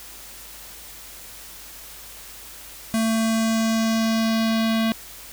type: tone with low-pass filter sweep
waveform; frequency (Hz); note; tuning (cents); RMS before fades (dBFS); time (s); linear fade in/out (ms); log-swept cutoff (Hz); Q
square; 223.9; A3; +30; -21; 2.94-4.92; 0; 10000 to 3600; 2
effects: added 50 Hz sine -51 dBFS peak until 5.32 s + white hiss -41 dBFS RMS until 5.32 s